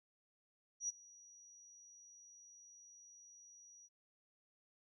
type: tone with ADSR envelope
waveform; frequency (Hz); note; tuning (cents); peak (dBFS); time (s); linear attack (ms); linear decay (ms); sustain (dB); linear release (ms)
sine; 5800; F#8; -35; -35; 0.8-3.89; 87; 22; -23; 39
effects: none